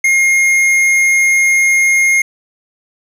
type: tone with tanh clipping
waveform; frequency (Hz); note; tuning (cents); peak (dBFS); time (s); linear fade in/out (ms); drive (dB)
sine; 2137; C7; +36; -10; 0.04-2.22; 5; 12
effects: none